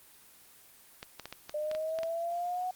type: clicks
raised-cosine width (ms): 0.2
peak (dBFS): -23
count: 9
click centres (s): 1.029 / 1.197 / 1.256 / 1.326 / 1.495 / 1.714 / 1.75 / 1.988 / 2.033
type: exponential sweep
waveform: sine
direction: up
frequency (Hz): 598 to 740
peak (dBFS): -31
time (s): 1.54-2.71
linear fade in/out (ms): 5
effects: white hiss -57 dBFS RMS until 2.75 s + Opus 24 kbps